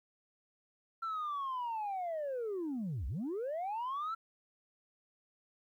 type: linear two-way sweep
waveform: sine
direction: down then up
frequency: 1357 to 54 to 1357 Hz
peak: -33 dBFS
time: 1.02-4.15 s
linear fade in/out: 10 ms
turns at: 3.07 s
effects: tanh soft clip ceiling -33 dBFS + 12-bit